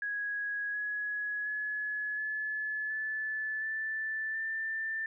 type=tone with pitch steps; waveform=sine; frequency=1661.2 / 1680.5 / 1700 / 1719.8 / 1739.8 / 1760 / 1780.4 Hz; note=G#6 / G#6 / G#6 / A6 / A6 / A6 / A6; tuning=0 / +20 / +40 / -40 / -20 / 0 / +20 cents; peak=-32 dBFS; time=0.02-5.06 s; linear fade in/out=2 ms; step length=720 ms; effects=none